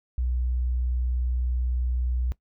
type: tone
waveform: sine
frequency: 61.74 Hz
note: B1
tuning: in tune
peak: -23 dBFS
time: 0.18-2.32 s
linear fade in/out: 0 ms
effects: noise-tail reverb RT60 0.1 s tail -19 dB re dry